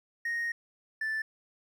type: tone pair in turn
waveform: triangle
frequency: 1864.7 / 1760 Hz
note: A#6 / A6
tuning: 0 / 0 cents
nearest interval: minor second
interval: 100 cents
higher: first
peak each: -27 dBFS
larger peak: neither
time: 0.25-0.52 / 1.01-1.22 s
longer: first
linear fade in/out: 5 ms
effects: tanh soft clip ceiling -24 dBFS